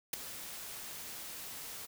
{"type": "noise with ADSR envelope", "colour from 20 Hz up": "white", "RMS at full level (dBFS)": -30, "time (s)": [0.13, 1.87], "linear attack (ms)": 7, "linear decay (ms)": 5, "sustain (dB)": -15, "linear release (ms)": 25, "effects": []}